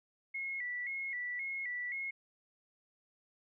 sine tone with vibrato, 2061 Hz, C7, 27 cents flat, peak -36 dBFS, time 0.34-2.11 s, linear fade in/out 10 ms, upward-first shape square, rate 1.9 Hz, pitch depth 85 cents each way, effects none

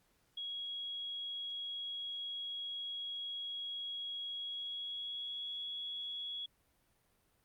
sine tone with pitch glide, 3314 to 3353 Hz, G#7 to G#7, -4 to +16 cents, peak -39 dBFS, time 0.37-6.46 s, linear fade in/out 5 ms, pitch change +20 cents, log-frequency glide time 4.31-5.58 s, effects pink hiss -74 dBFS RMS until 7.44 s + Opus 48 kbps

